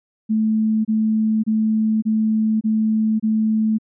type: tone bursts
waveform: sine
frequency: 218.3 Hz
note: A3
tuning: 13 cents flat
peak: -15 dBFS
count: 6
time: 0.29-3.785 s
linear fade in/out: 20 ms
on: 560 ms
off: 27 ms
effects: none

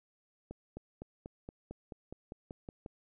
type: accelerating click train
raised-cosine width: 2 ms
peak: -30 dBFS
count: 12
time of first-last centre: 0.51-2.861 s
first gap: 260 ms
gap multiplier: 0.96
effects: none

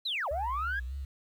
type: linear two-way sweep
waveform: sine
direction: down then up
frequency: 4186 to 537 to 1688 Hz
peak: -29 dBFS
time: 0.05-0.8 s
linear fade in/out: 10 ms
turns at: 0.29 s
type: tone with vibrato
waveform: sine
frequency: 65.41 Hz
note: C2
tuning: in tune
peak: -34 dBFS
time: 0.31-1.05 s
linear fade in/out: 5 ms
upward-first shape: sine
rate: 3.4 Hz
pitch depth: 110 cents each way
effects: tanh soft clip ceiling -25 dBFS + 10-bit

